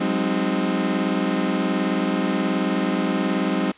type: chord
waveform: 35% pulse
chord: Ab dominant seventh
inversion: third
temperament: equal with one note detuned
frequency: 185 / 203.7 / 261.6 / 311.1 Hz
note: Gb3 / Ab3 / C4 / Eb4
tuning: 0 / -33 / 0 / 0 cents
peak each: -24 dBFS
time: 0-3.72 s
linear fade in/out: 10 ms
effects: white hiss -49 dBFS RMS until 3.77 s + resampled to 8000 Hz